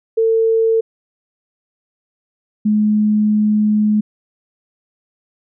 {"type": "tone pair in turn", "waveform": "sine", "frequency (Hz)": [450, 211.8], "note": ["A4", "G#3"], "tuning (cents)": [39, 34], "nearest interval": "octave + minor second", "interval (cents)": 1305, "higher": "first", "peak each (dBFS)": -11, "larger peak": "neither", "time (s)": [[0.17, 0.81], [2.65, 4.01]], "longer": "second", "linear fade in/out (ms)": 10, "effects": []}